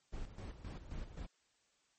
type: noise with tremolo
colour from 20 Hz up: brown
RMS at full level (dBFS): -44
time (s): 0.12-1.27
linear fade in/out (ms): 20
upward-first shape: square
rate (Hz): 3.8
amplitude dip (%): 65
effects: white hiss -75 dBFS RMS until 1.98 s + MP3 32 kbps